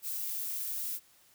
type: noise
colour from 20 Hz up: violet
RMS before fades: -36 dBFS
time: 0.02-1 s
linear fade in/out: 50 ms
effects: white hiss -63 dBFS RMS until 1.34 s